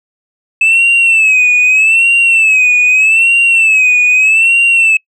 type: tone with vibrato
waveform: sine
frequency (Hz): 2609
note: E7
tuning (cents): -18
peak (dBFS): -3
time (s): 0.61-4.97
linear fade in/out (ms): 5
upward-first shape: sine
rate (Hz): 0.81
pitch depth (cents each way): 100
effects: noise-tail reverb RT60 0.1 s tail -26 dB re dry + tanh soft clip ceiling -4 dBFS